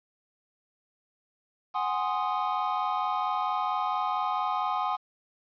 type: chord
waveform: triangle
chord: Ab dominant seventh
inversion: third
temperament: equal with one note detuned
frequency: 740 / 824.4 / 1046.5 / 1244.5 Hz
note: Gb5 / Ab5 / C6 / Eb6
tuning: 0 / -13 / 0 / 0 cents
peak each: -30 dBFS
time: 1.74-4.97 s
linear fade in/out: 20 ms
effects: resampled to 11025 Hz + 9-bit